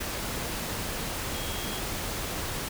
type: tone in noise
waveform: sine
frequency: 3276 Hz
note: G#7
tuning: 24 cents flat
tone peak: -41 dBFS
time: 1.34-1.8 s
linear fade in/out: 10 ms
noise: pink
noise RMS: -33 dBFS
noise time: 0-2.69 s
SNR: -11 dB
effects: none